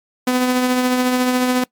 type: tone with tremolo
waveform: sawtooth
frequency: 251.6 Hz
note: B3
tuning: 32 cents sharp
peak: -9 dBFS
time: 0.27-1.64 s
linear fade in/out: 5 ms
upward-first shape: triangle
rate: 14 Hz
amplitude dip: 40%
effects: noise-tail reverb RT60 0.1 s tail -23 dB re dry + MP3 96 kbps

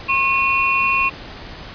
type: tone cluster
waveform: sine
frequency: 1079 / 2461 / 2712 Hz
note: C#6 / D#7 / E7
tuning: -47 / -20 / +49 cents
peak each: -19 dBFS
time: 0.08-1.1 s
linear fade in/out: 20 ms
effects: pink hiss -35 dBFS RMS until 1.74 s + resampled to 11025 Hz

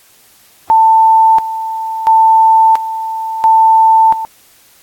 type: tone with tremolo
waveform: sine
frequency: 890 Hz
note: A5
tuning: 20 cents sharp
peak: -4 dBFS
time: 0.7-4.25 s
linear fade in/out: 0 ms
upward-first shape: square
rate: 0.73 Hz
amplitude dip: 75%
effects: white hiss -46 dBFS RMS until 4.82 s + AAC 64 kbps

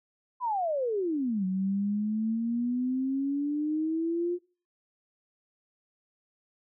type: exponential two-way sweep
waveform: sine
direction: down then up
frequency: 1032 to 185 to 356.2 Hz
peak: -26 dBFS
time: 0.4-4.39 s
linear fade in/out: 50 ms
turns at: 1.45 s
effects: noise-tail reverb RT60 0.4 s tail -22 dB re dry

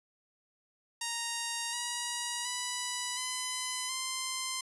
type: tone with pitch steps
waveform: 5% pulse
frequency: 932 / 958.2 / 985.1 / 1012.8 / 1041.3 Hz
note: A#5 / A#5 / B5 / B5 / C6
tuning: -1 / +47 / -5 / +43 / -9 cents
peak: -21 dBFS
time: 1.01-4.61 s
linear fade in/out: 5 ms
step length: 720 ms
effects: resampled to 24000 Hz

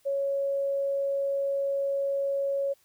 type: tone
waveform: sine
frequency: 554.4 Hz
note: C#5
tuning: in tune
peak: -25 dBFS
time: 0.05-2.74 s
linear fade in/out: 20 ms
effects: white hiss -65 dBFS RMS until 2.84 s

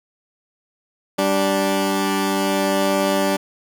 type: tone pair together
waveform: 15% pulse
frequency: 195.2 / 292.5 Hz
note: G3 / D4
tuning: -7 / -7 cents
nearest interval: perfect fifth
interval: 700 cents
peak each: -14 dBFS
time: 1.18-3.37 s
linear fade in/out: 10 ms
effects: none

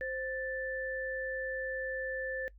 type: tone pair together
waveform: sine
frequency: 523.3 / 1760.2 Hz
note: C5 / A6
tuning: 0 / 0 cents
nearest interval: octave + major sixth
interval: 2100 cents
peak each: -37 / -37 dBFS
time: 0.01-2.48 s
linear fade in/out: 0 ms
effects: noise-tail reverb RT60 0.1 s tail -20 dB re dry + added 50 Hz sine -53 dBFS peak until 2.58 s

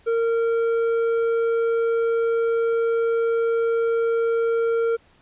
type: tone with hard clipping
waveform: sine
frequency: 460 Hz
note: A#4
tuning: 23 cents flat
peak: -20 dBFS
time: 0.06-4.97 s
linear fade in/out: 20 ms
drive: 6 dB
effects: pink hiss -57 dBFS RMS until 5.21 s + resampled to 8000 Hz

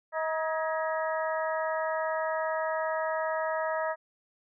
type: harmonic tone with a mistuned harmonic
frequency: 317.5 Hz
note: D#4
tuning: 35 cents sharp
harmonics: 2 / 3 / 4 / 5 / 6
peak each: -30 / -34 / -36 / -38 / -40 dBFS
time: 0.12-3.96 s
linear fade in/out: 50 ms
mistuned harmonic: 5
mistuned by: +72 cents
effects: none

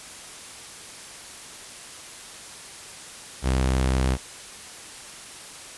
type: tone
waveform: sawtooth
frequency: 64.9 Hz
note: C2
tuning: 13 cents flat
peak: -16 dBFS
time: 3.42-4.18 s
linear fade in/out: 50 ms
effects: white hiss -41 dBFS RMS until 5.77 s + resampled to 24000 Hz

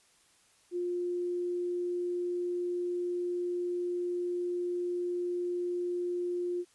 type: tone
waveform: sine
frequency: 353.4 Hz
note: F4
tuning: 21 cents sharp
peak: -30 dBFS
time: 0.71-6.65 s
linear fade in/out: 50 ms
effects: white hiss -65 dBFS RMS until 6.74 s + resampled to 24000 Hz

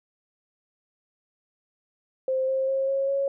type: tone with pitch steps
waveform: sine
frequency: 523.3 / 530.3 / 537.4 / 544.6 / 551.9 Hz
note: C5 / C5 / C5 / C#5 / C#5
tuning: 0 / +23 / +46 / -31 / -8 cents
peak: -22 dBFS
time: 2.28-3.28 s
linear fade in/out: 2 ms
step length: 200 ms
effects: none

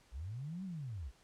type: linear two-way sweep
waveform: sine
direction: up then down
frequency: 51.91 to 196 to 51.91 Hz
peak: -40 dBFS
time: 0.11-1.12 s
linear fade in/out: 50 ms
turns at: 0.64 s
effects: pink hiss -67 dBFS RMS until 1.23 s + low-pass 9000 Hz 12 dB/octave

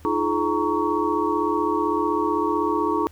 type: tone cluster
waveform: sine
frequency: 308.5 / 344.3 / 426.1 / 930 / 1122 Hz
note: D#4 / F4 / G#4 / A#5 / C#6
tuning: -15 / -25 / +44 / -4 / +21 cents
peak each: -26 dBFS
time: 0.05-3.07 s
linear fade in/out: 0 ms
effects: added 82 Hz sine -45 dBFS peak until 3.11 s + pink hiss -54 dBFS RMS until 3.11 s

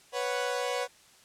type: chord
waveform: sawtooth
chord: B suspended second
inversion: none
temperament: equal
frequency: 493.9 / 554.4 / 740 Hz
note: B4 / C#5 / F#5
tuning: 0 / 0 / 0 cents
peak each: -28 / -30 / -32 dBFS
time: 0.12-0.88 s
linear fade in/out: 50 ms
effects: white hiss -58 dBFS RMS until 1.24 s + low-pass 9000 Hz 12 dB/octave

